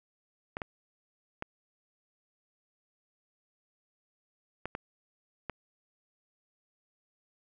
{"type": "clicks", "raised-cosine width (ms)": 0.5, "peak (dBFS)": -20, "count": 6, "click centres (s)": [0.569, 0.618, 1.424, 4.656, 4.751, 5.497], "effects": []}